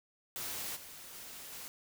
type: noise with level steps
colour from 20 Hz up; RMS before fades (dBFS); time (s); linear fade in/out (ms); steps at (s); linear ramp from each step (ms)
white; -40 / -50 / -48 / -46; 0.36-1.68; 0; 0.75 / 1.13 / 1.51; 20
effects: none